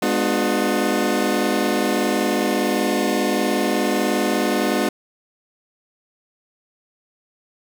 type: chord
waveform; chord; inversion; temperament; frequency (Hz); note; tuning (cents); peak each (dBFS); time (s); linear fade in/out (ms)
25% pulse; G# diminished seventh; none; just; 207.7 / 249.2 / 299 / 358.8; G#3 / B3 / D4 / F4; 0 / +16 / +31 / +47; -20; 0.02-4.89; 5
effects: none